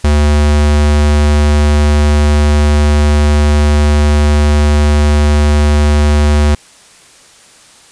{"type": "tone", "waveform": "square", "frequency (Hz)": 74, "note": "D2", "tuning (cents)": 14, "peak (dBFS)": -7, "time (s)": [0.04, 6.55], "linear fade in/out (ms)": 5, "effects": ["white hiss -41 dBFS RMS until 7.91 s", "resampled to 22050 Hz"]}